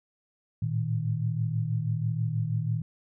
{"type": "tone cluster", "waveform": "sine", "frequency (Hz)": [108.9, 115.1, 156.5], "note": ["A2", "A#2", "D#3"], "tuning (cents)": [-17, -22, 10], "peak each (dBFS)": [-34, -28, -30], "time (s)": [0.62, 2.82], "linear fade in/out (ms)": 5, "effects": []}